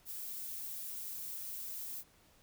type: noise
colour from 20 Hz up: violet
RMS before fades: -43 dBFS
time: 0.05-2.04 s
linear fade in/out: 50 ms
effects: pink hiss -66 dBFS RMS until 2.42 s